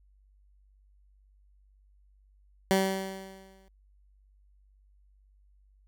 15% pulse tone with exponential decay, 191.9 Hz, G3, 37 cents flat, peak -14 dBFS, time 2.71-3.68 s, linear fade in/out 0 ms, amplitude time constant 210 ms, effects added 49 Hz sine -59 dBFS peak until 5.87 s

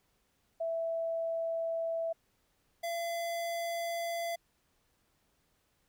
sine / square tone pair in turn, 660 / 678.9 Hz, E5 / F5, +2 / -49 cents, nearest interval unison, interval 49 cents, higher second, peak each -31 / -34 dBFS, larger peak first, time 0.6-2.13 / 2.83-4.36 s, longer neither, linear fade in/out 10 ms, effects pink hiss -74 dBFS RMS until 5.88 s

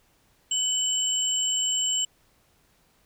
sine tone pair together, 2990 / 7534 Hz, F#7 / A#8, +17 / +17 cents, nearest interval octave + major third, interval 1600 cents, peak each -25 dBFS, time 0.51-2.05 s, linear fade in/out 5 ms, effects tanh soft clip ceiling -15 dBFS + pink hiss -64 dBFS RMS until 3.05 s

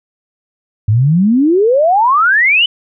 sine exponential sweep, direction up, 100 to 3055 Hz, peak -7 dBFS, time 0.88-2.66 s, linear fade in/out 5 ms, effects none

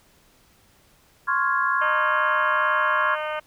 sine chord, Db major seventh, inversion third, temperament equal, 1046.5 / 1108.7 / 1396.9 / 1661.2 Hz, C6 / Db6 / F6 / Ab6, 0 / 0 / 0 / 0 cents, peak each -25 dBFS, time 1.27-3.16 s, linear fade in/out 20 ms
harmonic tone, 305.9 Hz, D#4, 29 cents flat, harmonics 2 / 3 / 4 / 5 / 6 / 7 / 8 / 9 / 10, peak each -29 / -34 / -32 / -34 / -42 / -39 / -42 / -43 / -42 dBFS, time 1.81-3.4 s, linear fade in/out 10 ms
effects pink hiss -58 dBFS RMS until 3.46 s

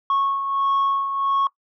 sine beating tone pair, 1100 / 1101.5 Hz, C#6 / C#6, -14 / -11 cents, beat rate 1.5 Hz, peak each -18 / -25 dBFS, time 0.1-1.47 s, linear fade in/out 2 ms, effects noise-tail reverb RT60 0.1 s tail -21 dB re dry + tanh soft clip ceiling -15 dBFS

